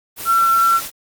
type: tone in noise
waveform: sine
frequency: 1352 Hz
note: E6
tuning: 43 cents sharp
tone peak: -11 dBFS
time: 0.25-0.81 s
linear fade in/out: 50 ms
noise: white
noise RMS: -28 dBFS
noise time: 0.16-0.91 s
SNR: +14 dB
effects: Opus 32 kbps